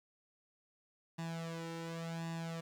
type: tone with flanger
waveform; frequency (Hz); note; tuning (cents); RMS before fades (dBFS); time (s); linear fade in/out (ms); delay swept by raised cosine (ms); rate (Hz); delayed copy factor
sawtooth; 165.5; E3; +7; -42; 1.18-2.61; 10; 1.1 to 2.2; 0.9; +0.8
effects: low-pass 8000 Hz 12 dB/octave + 11-bit